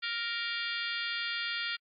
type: harmonic tone with a mistuned harmonic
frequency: 466.9 Hz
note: A#4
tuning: 3 cents sharp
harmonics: 3 / 4 / 5 / 6 / 7 / 8 / 9 / 10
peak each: -38 / -39 / -40 / -41 / -41 / -42 / -43 / -43 dBFS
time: 0.02-1.77 s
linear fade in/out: 20 ms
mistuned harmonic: 8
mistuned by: -81 cents
effects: AAC 48 kbps

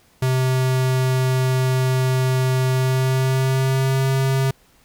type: tone with pitch glide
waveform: square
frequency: 129.6 to 133.78 Hz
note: C3 to C3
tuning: -16 to +39 cents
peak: -17 dBFS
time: 0.22-4.51 s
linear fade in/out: 5 ms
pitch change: +55 cents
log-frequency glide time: 2.72-4.09 s
effects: pink hiss -56 dBFS RMS until 4.84 s

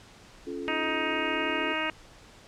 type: chord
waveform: sine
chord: Db augmented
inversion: none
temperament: just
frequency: 277.2 / 346.5 / 433.1 Hz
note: Db4 / F4 / A4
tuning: 0 / -14 / -27 cents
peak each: -37 dBFS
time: 0.46-1.74 s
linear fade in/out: 20 ms
type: harmonic tone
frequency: 313.7 Hz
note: D#4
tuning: 14 cents sharp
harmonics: 1 / 2 / 3 / 4 / 5 / 6 / 7 / 8 / 9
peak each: -36 / -36 / -36 / -36 / -36 / -36 / -36 / -36 / -36 dBFS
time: 0.68-1.9 s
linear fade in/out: 0 ms
effects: pink hiss -52 dBFS RMS until 2.47 s + low-pass 7000 Hz 12 dB/octave

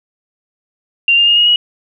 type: tone with pitch steps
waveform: sine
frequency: 2776 / 2808 / 2841 / 2874 / 2907 Hz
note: F7 / F7 / F7 / F7 / F#7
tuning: -11 / +9 / +29 / +49 / -31 cents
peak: -7 dBFS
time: 1.08-1.56 s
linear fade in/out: 2 ms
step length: 96 ms
effects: none

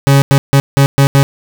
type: tone bursts at uneven times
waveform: 40% pulse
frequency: 138.59 Hz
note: C#3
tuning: in tune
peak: -4 dBFS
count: 6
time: 0.07-0.22 / 0.31-0.38 / 0.53-0.6 / 0.77-0.86 / 0.98-1.07 / 1.15-1.23 s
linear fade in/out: 0 ms
effects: none

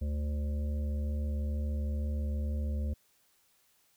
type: harmonic tone with a mistuned harmonic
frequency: 73.7 Hz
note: D2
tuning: 7 cents sharp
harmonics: 1 / 3 / 5 / 7 / 8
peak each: -30 / -41 / -54 / -49 / -53 dBFS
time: 0.01-2.94 s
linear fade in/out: 10 ms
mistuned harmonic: 3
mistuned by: -17 cents
effects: white hiss -69 dBFS RMS until 3.96 s

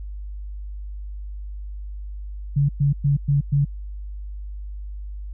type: tone bursts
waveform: sine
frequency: 141.8 Hz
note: C#3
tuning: 40 cents sharp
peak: -15 dBFS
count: 5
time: 2.56-3.65 s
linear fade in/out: 10 ms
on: 130 ms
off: 110 ms
effects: added 50 Hz sine -30 dBFS peak until 5.33 s

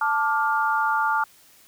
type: chord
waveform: sine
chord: D minor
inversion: second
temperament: just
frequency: 881 / 1174.7 / 1409.6 Hz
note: A5 / D6 / F6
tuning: +2 / 0 / +16 cents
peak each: -23 / -25 / -24 dBFS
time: 0.01-1.24 s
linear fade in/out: 5 ms
effects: white hiss -54 dBFS RMS until 1.67 s

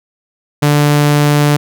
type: tone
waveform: sawtooth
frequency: 146.83 Hz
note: D3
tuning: in tune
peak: -4 dBFS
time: 0.62-1.57 s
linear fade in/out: 10 ms
effects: none

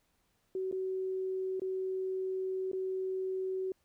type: tone with dropouts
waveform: sine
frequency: 376.9 Hz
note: F#4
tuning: 32 cents sharp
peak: -32 dBFS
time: 0.55-3.72 s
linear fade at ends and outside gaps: 2 ms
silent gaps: 0.714-0.725 / 1.597-1.618 / 2.716-2.731 s
effects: pink hiss -75 dBFS RMS until 3.84 s

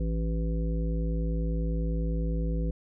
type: harmonic tone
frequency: 55 Hz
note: A1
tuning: in tune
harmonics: 1 / 3 / 5 / 7 / 9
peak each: -27 / -32 / -39 / -43 / -40 dBFS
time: 0-2.71 s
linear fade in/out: 5 ms
effects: none

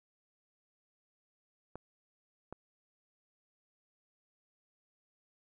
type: clicks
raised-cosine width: 1 ms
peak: -29 dBFS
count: 2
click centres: 1.756 / 2.526 s
effects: none

